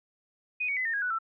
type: tone with pitch steps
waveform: sine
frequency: 2489 / 2243 / 2022 / 1822.1 / 1642.1 / 1480 / 1333.8 Hz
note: D#7 / C#7 / B6 / A#6 / G#6 / F#6 / E6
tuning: 0 / +20 / +40 / -40 / -20 / 0 / +20 cents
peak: -27 dBFS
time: 0.6-1.188 s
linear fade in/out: 10 ms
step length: 84 ms
effects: none